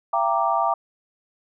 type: chord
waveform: sine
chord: E half-diminished seventh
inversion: none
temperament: equal with one note detuned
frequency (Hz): 675.4 / 784 / 932.3 / 1174.7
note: E5 / G5 / Bb5 / D6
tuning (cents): +42 / 0 / 0 / 0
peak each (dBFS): -24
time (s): 0.13-0.74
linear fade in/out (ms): 5
effects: none